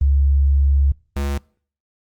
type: tone pair in turn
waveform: sine / square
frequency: 69.6 / 70.12 Hz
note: C#2 / C#2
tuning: +8 / +20 cents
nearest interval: unison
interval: 12 cents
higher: second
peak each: -12 / -20 dBFS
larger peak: first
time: 0.01-0.92 / 1.16-1.38 s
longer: first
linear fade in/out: 5 ms
effects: noise-tail reverb RT60 0.5 s tail -25 dB re dry + Opus 24 kbps